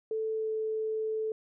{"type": "tone with pitch glide", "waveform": "sine", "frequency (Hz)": [440, 437.5], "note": ["A4", "A4"], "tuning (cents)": [0, -10], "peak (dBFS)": -29, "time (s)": [0.11, 1.32], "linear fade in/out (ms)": 2, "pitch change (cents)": -10, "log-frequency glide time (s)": [0.34, 0.51], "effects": []}